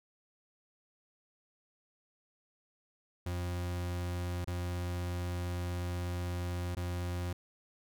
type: tone with dropouts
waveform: 40% pulse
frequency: 88.4 Hz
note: F2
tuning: 22 cents sharp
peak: -33 dBFS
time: 3.26-7.33 s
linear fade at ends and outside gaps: 5 ms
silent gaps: 4.446-4.474 / 6.75-6.768 s
effects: none